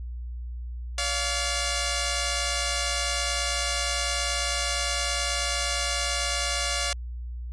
5% pulse tone pair together, 570.6 / 698.5 Hz, C#5 / F5, +50 / 0 cents, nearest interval major third, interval 350 cents, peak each -17 dBFS, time 0.98-6.93 s, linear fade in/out 2 ms, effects added 60 Hz sine -32 dBFS peak until 7.52 s + resampled to 24000 Hz

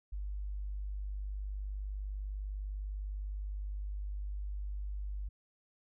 sine tone, 49.89 Hz, G1, 31 cents sharp, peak -36 dBFS, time 0.12-5.29 s, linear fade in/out 10 ms, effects none

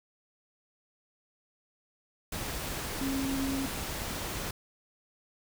sine tone in noise, 270.3 Hz, C#4, 44 cents flat, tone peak -30 dBFS, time 3.01-3.66 s, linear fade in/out 5 ms, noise pink, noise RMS -36 dBFS, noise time 2.32-4.51 s, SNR +3 dB, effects none

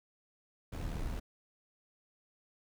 brown noise with amplitude modulation, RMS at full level -35 dBFS, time 0.72-1.2 s, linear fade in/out 10 ms, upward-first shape sine, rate 77.1 Hz, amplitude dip 55%, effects none

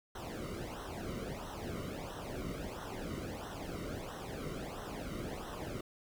brown noise with flanger, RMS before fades -42 dBFS, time 0.15-5.81 s, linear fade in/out 5 ms, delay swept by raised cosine 0.42 to 1.21 ms, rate 1.5 Hz, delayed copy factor -0.85, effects none

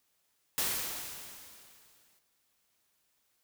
white noise with exponential decay, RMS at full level -30 dBFS, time 0.58-2.19 s, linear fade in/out 0 ms, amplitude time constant 350 ms, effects white hiss -75 dBFS RMS until 3.43 s

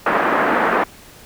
white band-pass noise, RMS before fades -17 dBFS, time 0.06-0.84 s, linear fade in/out 5 ms, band 210 to 1600 Hz, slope 24 dB/octave, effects pink hiss -43 dBFS RMS until 1.25 s

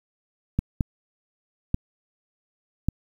clicks, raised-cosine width 5 ms, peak -9 dBFS, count 4, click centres 0.59 / 0.808 / 1.744 / 2.886 s, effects 8-bit

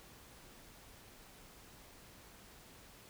silence, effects pink hiss -58 dBFS RMS until 3.09 s

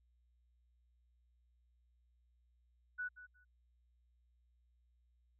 sine tone with echo, 1480 Hz, F#6, in tune, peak -38 dBFS, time 2.98-3.09 s, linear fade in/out 20 ms, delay 180 ms, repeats 2, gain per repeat -14 dB, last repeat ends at 3.45 s, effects added 60 Hz sine -70 dBFS peak until 5.39 s

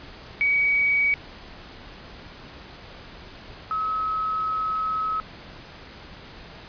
sine tone pair in turn, 2264 / 1283.5 Hz, C#7 / E6, +36 / -47 cents, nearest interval minor seventh, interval 983 cents, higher first, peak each -18 / -23 dBFS, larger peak first, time 0.41-1.14 / 3.71-5.2 s, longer second, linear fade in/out 0 ms, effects pink hiss -43 dBFS RMS until 6.68 s + resampled to 11025 Hz

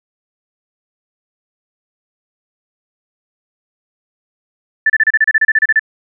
sine tone bursts, 1760 Hz, A6, in tune, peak -7 dBFS, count 14, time 4.86-5.795 s, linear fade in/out 5 ms, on 38 ms, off 31 ms, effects none

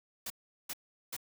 white noise bursts, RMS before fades -39 dBFS, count 3, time 0.26-1.166 s, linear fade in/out 5 ms, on 42 ms, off 390 ms, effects none

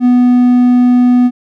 triangle tone, 246.9 Hz, B3, in tune, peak -3 dBFS, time 0-1.31 s, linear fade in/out 50 ms, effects none

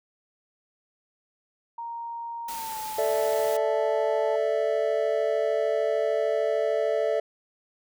sine tone with pitch glide, 932.3 to 869.9 Hz, A#5 to A5, 0 to -20 cents, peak -32 dBFS, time 1.78-4.36 s, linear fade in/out 5 ms, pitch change -120 cents, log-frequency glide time 2.49-2.8 s
white noise, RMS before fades -39 dBFS, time 2.48-3.57 s, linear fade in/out 5 ms
triangle chord, A suspended fourth, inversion none, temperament just, 440 / 586.7 / 660 Hz, A4 / D5 / E5, 0 / -2 / +2 cents, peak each -25 dBFS, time 2.98-7.2 s, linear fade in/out 5 ms
effects none

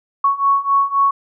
sine beating tone pair, 1108 / 1111.8 Hz, C#6 / C#6, -1 / +5 cents, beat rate 3.8 Hz, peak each -17 / -15 dBFS, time 0.24-1.11 s, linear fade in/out 5 ms, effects none

